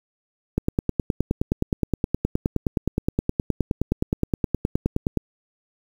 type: click train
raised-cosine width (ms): 3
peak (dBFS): -7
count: 45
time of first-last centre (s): 0.58-5.173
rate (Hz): 9.58
effects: 7-bit